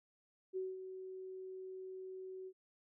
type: tone with ADSR envelope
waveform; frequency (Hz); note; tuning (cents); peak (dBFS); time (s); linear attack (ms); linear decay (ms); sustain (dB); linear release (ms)
sine; 375.5; F#4; +26; -36; 0.53-2.53; 36; 200; -9; 59
effects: none